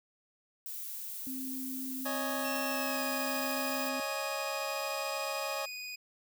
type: noise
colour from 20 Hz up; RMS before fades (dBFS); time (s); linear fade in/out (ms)
violet; -41; 0.66-3.89; 0
type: tone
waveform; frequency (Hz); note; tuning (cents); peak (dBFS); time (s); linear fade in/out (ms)
sine; 261.6; C4; 0; -38; 1.27-4; 0
type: chord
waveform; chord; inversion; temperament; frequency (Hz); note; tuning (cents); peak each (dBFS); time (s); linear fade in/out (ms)
25% pulse; C# suspended second; none; just; 554.4 / 623.7 / 831.5; C#5 / D#5 / G#5; 0 / +4 / +2; -34 / -35 / -36; 2.05-5.66; 10
type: tone with pitch glide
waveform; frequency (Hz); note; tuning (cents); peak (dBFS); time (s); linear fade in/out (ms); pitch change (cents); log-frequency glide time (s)
25% pulse; 2690 to 2481; E7 to D#7; +34 to -6; -36; 2.44-5.96; 10; -140; 2.67-3.03
effects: none